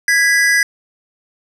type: tone pair together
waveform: square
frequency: 1656 / 1975.5 Hz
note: G#6 / B6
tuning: -5 / 0 cents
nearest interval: minor third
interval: 305 cents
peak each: -14 dBFS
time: 0.08-0.63 s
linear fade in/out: 2 ms
effects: low-pass 11000 Hz 12 dB/octave